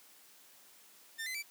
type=tone with pitch steps; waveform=sawtooth; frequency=1798 / 2042 / 2318 Hz; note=A6 / C7 / D7; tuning=+37 / -43 / -23 cents; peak=-34 dBFS; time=1.18-1.429 s; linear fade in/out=20 ms; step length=83 ms; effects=white hiss -60 dBFS RMS until 1.5 s + high-pass 200 Hz 12 dB/octave